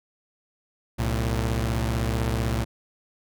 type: tone pair together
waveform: sawtooth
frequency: 64.3 / 112.82 Hz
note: C2 / A2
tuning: -30 / +44 cents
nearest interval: minor seventh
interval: 974 cents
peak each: -22 dBFS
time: 0.98-2.65 s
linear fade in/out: 20 ms
effects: none